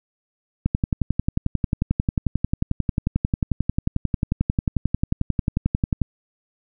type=click train; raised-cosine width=5 ms; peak=-7 dBFS; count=61; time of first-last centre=0.66-6.017 s; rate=11.2 Hz; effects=none